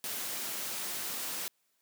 white noise, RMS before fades -37 dBFS, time 0.04-1.48 s, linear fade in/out 0 ms, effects white hiss -75 dBFS RMS until 1.81 s + high-pass 150 Hz 12 dB/octave

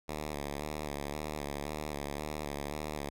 5% pulse tone with vibrato, 73.7 Hz, D2, 7 cents sharp, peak -25 dBFS, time 0.08-3.1 s, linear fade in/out 10 ms, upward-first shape square, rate 1.9 Hz, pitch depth 49 cents each way, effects none

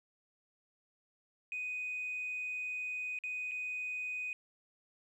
sine tone with dropouts, 2494 Hz, D#7, 3 cents sharp, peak -35 dBFS, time 1.52-4.33 s, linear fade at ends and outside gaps 1 ms, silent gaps 3.188-3.237 / 3.512-3.517 s, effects tanh soft clip ceiling -32 dBFS + 12-bit

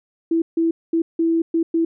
sine tone bursts at uneven times, 330 Hz, E4, 2 cents sharp, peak -15 dBFS, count 6, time 0.31-0.42 / 0.57-0.71 / 0.93-1.02 / 1.19-1.42 / 1.54-1.63 / 1.74-1.85 s, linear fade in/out 5 ms, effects none

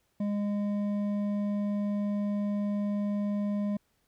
sine tone with hard clipping, 204.8 Hz, G#3, 24 cents flat, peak -29 dBFS, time 0.2-3.77 s, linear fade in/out 5 ms, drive 7 dB, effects pink hiss -73 dBFS RMS until 4.07 s

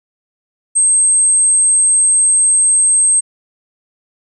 sine tone, 8372 Hz, C9, in tune, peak -8 dBFS, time 0.75-3.21 s, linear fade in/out 20 ms, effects none

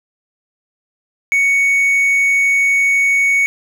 triangle tone, 2227 Hz, C#7, 7 cents sharp, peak -9 dBFS, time 1.32-3.46 s, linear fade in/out 0 ms, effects none

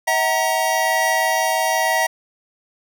square tone cluster, 644 / 750 / 930 / 1931 Hz, E5 / F#5 / A#5 / B6, -41 / +23 / -4 / -39 cents, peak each -23 dBFS, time 0.07-2.07 s, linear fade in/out 10 ms, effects none

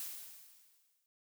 blue noise with exponential decay, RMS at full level -41 dBFS, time 0-1.06 s, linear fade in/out 0 ms, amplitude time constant 230 ms, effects none

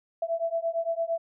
sine beating tone pair, 661 / 669.8 Hz, E5 / E5, +5 / +27 cents, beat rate 8.8 Hz, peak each -29 dBFS, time 0.22-1.18 s, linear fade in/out 5 ms, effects none

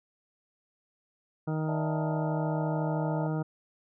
harmonic tone, 156.4 Hz, D#3, 9 cents sharp, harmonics 1 / 2 / 3 / 4 / 5 / 6 / 8 / 9, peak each -29 / -35 / -39 / -41 / -43 / -45 / -47 / -48 dBFS, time 1.47-3.43 s, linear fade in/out 10 ms
sine chord, D suspended second, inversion none, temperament equal, 587.3 / 659.3 / 880 Hz, D5 / E5 / A5, 0 / 0 / 0 cents, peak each -38 dBFS, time 1.68-3.27 s, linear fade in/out 5 ms
effects none

